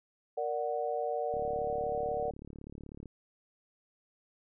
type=chord; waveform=sine; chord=Bb augmented; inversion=none; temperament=equal; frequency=466.2 / 587.3 / 740 Hz; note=Bb4 / D5 / F#5; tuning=0 / 0 / 0 cents; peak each=-35 dBFS; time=0.37-2.31 s; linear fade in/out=10 ms
type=click train; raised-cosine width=3 ms; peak=-33 dBFS; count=63; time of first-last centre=1.34-3.057 s; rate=36.1 Hz
effects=none